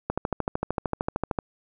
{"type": "click train", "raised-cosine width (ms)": 1, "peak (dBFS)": -11, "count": 18, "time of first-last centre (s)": [0.1, 1.388], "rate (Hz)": 13.2, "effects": []}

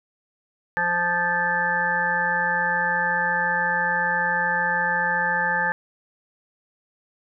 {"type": "harmonic tone", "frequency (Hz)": 174.61, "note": "F3", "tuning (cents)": 0, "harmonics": [1, 3, 5, 7, 9, 10], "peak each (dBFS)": [-35, -32, -25, -34, -27, -23], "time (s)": [0.77, 5.72], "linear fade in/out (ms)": 0, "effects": []}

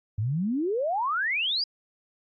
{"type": "exponential sweep", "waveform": "sine", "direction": "up", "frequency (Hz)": [98, 4999], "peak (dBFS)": -24, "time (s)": [0.18, 1.64], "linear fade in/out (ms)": 5, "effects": ["AAC 64 kbps"]}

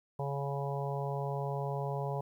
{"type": "harmonic tone", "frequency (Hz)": 140, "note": "C#3", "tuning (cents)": 18, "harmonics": [1, 3, 4, 5, 6, 7], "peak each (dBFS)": [-35, -40, -41, -42, -43, -43], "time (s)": [0.19, 2.21], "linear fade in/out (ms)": 5, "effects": ["11-bit"]}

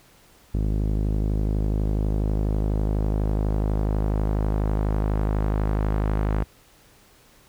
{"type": "tone with low-pass filter sweep", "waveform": "sawtooth", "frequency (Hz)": 52.1, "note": "G#1", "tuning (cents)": 6, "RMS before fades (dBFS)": -23, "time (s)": [0.54, 6.44], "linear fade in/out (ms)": 5, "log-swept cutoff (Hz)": [330, 1500], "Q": 0.82, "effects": ["pink hiss -55 dBFS RMS until 7.48 s"]}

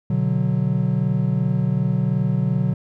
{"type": "chord", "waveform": "triangle", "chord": "B minor", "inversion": "none", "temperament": "equal with one note detuned", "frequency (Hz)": [124.11, 146.83, 185], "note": ["B2", "D3", "F#3"], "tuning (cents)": [9, 0, 0], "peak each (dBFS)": -20, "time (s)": [0.1, 2.74], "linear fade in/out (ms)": 5, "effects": []}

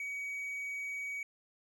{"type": "tone", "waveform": "triangle", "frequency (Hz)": 2261, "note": "C#7", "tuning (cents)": 34, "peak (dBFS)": -35, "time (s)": [0, 1.23], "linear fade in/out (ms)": 2, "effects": []}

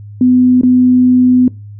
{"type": "tone with dropouts", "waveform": "sine", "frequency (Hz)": 251.3, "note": "B3", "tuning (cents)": 30, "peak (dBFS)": -5, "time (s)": [0.21, 1.48], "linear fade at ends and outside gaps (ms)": 2, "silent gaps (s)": [0.612, 0.633], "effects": ["noise-tail reverb RT60 0.3 s tail -22 dB re dry", "added 103 Hz sine -28 dBFS peak until 1.79 s"]}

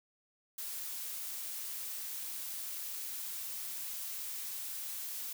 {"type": "noise", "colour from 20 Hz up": "blue", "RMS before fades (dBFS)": -41, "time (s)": [0.58, 5.33], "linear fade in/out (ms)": 5, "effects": []}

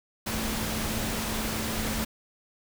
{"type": "tone in noise", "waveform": "sine", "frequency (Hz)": 220, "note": "A3", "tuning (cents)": 0, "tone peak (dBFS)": -34, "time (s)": [0.26, 2.05], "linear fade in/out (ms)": 10, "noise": "pink", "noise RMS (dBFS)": -31, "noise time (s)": [0.26, 2.05], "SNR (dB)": -6, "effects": []}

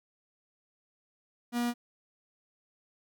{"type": "tone", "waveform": "45% pulse", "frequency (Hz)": 240, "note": "B3", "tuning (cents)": -49, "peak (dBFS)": -28, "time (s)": [1.52, 1.74], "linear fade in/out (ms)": 50, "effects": []}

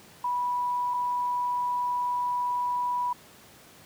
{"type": "tone pair in turn", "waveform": "sine", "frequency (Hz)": [981, 981], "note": ["B5", "B5"], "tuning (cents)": [-12, -12], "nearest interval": "unison", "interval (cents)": 0, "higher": "neither", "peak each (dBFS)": -25, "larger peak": "neither", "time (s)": [[0.24, 0.94], [0.94, 3.13]], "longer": "second", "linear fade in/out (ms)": 5, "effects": ["pink hiss -52 dBFS RMS until 3.85 s", "high-pass 100 Hz 12 dB/octave"]}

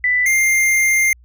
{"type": "tone pair in turn", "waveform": ["sine", "square"], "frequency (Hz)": [1988, 2106], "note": ["B6", "C7"], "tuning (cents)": [11, 11], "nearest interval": "minor second", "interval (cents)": 100, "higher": "second", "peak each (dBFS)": -13, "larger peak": "neither", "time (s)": [[0.04, 0.26], [0.26, 1.13]], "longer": "second", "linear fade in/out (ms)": 2, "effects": ["added 60 Hz sine -44 dBFS peak until 1.24 s"]}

